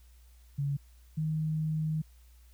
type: tone pair in turn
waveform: sine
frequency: 141.2 / 156.16 Hz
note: C#3 / D#3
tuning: +32 / +7 cents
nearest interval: major second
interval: 175 cents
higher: second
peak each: -28 dBFS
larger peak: neither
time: 0.58-0.77 / 1.17-2.02 s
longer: second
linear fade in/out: 10 ms
effects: added 60 Hz sine -54 dBFS peak until 2.53 s + white hiss -67 dBFS RMS until 2.53 s